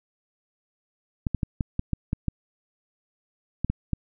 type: clicks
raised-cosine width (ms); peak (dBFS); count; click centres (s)
5; -12; 11; 1.268 / 1.347 / 1.432 / 1.608 / 1.794 / 1.933 / 2.131 / 2.283 / 3.646 / 3.7 / 3.933
effects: none